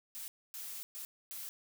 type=noise bursts at uneven times; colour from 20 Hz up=blue; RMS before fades=-44 dBFS; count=4; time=0.15-0.28 / 0.54-0.83 / 0.95-1.05 / 1.31-1.49 s; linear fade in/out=0 ms; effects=none